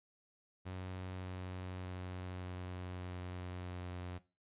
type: tone with pitch steps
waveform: sawtooth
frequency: 92.5 / 91.97 / 91.44 / 90.91 / 90.39 / 89.87 Hz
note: F#2 / F#2 / F#2 / F#2 / F#2 / F#2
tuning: 0 / -10 / -20 / -30 / -40 / -50 cents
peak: -38 dBFS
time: 0.65-4.19 s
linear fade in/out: 20 ms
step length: 590 ms
effects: noise-tail reverb RT60 0.3 s tail -18 dB re dry + resampled to 8000 Hz